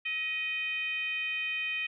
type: tone with frequency modulation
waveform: sine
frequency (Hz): 2489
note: D#7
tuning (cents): 0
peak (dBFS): -30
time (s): 0.05-1.87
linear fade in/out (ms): 10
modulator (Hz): 599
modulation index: 0.78
effects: none